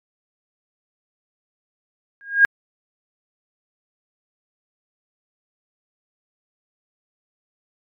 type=tone with exponential growth; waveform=sine; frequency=1627 Hz; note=G#6; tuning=36 cents flat; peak=-5 dBFS; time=2.21-2.45 s; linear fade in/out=0 ms; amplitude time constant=51 ms; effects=MP3 96 kbps